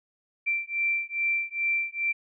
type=beating tone pair; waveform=sine; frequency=2349 / 2351.4 Hz; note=D7 / D7; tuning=0 / +2 cents; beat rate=2.4 Hz; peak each=-28 / -28 dBFS; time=0.46-2.13 s; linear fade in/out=20 ms; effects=none